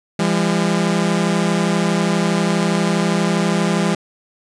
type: tone pair together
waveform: sawtooth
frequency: 170 / 202.4 Hz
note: F3 / G#3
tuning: -46 / -44 cents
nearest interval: minor third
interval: 302 cents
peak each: -14 dBFS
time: 0.19-3.95 s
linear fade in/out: 5 ms
effects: resampled to 22050 Hz